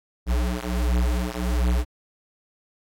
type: beating tone pair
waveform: square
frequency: 60 / 61.4 Hz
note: B1 / B1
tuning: -49 / -9 cents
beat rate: 1.4 Hz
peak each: -24 / -25 dBFS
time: 0.26-1.85 s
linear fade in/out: 50 ms
effects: AAC 64 kbps